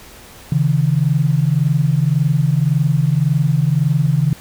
sine tone pair together, 136.6 / 158.41 Hz, C#3 / D#3, -25 / +31 cents, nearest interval minor third, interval 256 cents, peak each -15 dBFS, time 0.52-4.33 s, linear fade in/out 2 ms, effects pink hiss -40 dBFS RMS until 4.4 s

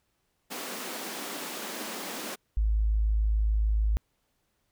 pink high-pass noise, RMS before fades -37 dBFS, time 0.5-2.36 s, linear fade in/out 20 ms, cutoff 200 Hz, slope 48 dB/octave
sine tone, 53.4 Hz, G#1, 49 cents sharp, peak -22 dBFS, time 2.57-3.97 s, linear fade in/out 0 ms
effects pink hiss -75 dBFS RMS until 4.71 s

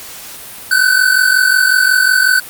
square tone pair together, 1491.5 / 1537 Hz, F#6 / G6, +13 / -35 cents, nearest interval minor second, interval 52 cents, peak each -12 dBFS, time 0.71-2.4 s, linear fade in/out 5 ms, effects white hiss -31 dBFS RMS until 2.49 s + Opus 48 kbps

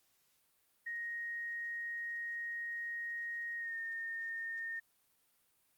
sine tone with pitch glide, 1872 to 1830.3 Hz, A#6 to A#6, +7 to -32 cents, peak -38 dBFS, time 0.86-4.8 s, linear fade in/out 10 ms, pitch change -39 cents, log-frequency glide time 3.57-3.76 s, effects white hiss -74 dBFS RMS until 5.77 s + Opus 48 kbps

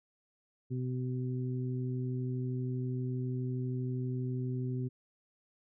harmonic tone, 126.8 Hz, B2, 46 cents sharp, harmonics 1 / 2 / 3, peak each -33 / -39 / -43 dBFS, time 0.7-4.89 s, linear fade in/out 20 ms, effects none

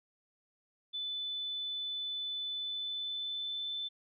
sine tone with pitch glide, 3500 to 3526 Hz, A7 to A7, -10 to +3 cents, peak -35 dBFS, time 0.93-3.89 s, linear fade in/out 20 ms, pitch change +13 cents, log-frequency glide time 2.52-3.75 s, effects none

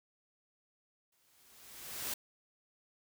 white noise with exponential growth, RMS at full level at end -36 dBFS, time 1.12-2.14 s, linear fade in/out 5 ms, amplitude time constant 220 ms, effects none

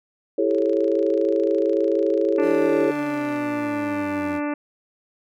sine chord, A dominant seventh, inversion second, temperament just, 330 / 396 / 440 / 550 Hz, E4 / G4 / A4 / C#5, +2 / +18 / 0 / -14 cents, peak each -23 dBFS, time 0.38-2.91 s, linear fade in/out 5 ms
click train, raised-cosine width 0.2 ms, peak -28 dBFS, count 78, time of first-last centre 0.51-3.362 s, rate 27 Hz
harmonic tone, 293.7 Hz, D4, in tune, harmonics 1 / 2 / 3 / 4 / 5 / 6 / 7 / 8 / 9, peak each -24 / -30 / -34 / -36 / -38 / -40 / -41 / -42 / -43 dBFS, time 2.38-4.54 s, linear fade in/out 5 ms
15% pulse exponential sweep, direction down, 175.4 to 87.6 Hz, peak -29 dBFS, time 2.4-4.41 s, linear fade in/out 50 ms
effects none

